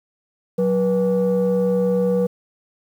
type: tone pair together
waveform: sine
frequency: 185 / 485.5 Hz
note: F#3 / B4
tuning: 0 / -30 cents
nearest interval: octave + perfect fourth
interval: 1670 cents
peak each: -18 / -16 dBFS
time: 0.58-2.27 s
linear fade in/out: 10 ms
effects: tanh soft clip ceiling -12 dBFS + 8-bit